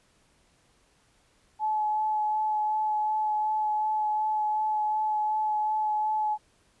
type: tone with vibrato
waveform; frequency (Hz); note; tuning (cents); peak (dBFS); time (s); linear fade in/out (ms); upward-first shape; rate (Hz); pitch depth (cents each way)
sine; 856; A5; -48; -24; 1.59-6.38; 50; sine; 2.7; 13
effects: pink hiss -65 dBFS RMS until 6.8 s + resampled to 24000 Hz